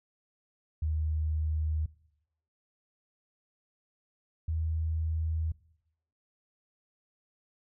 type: tone pair in turn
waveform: sine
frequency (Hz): 77.78 / 80.11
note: D#2 / E2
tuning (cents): 0 / -49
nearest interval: minor second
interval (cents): 51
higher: second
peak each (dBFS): -27 / -28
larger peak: first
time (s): 0.82-1.86 / 4.48-5.52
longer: neither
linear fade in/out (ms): 5
effects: noise-tail reverb RT60 0.8 s tail -21 dB re dry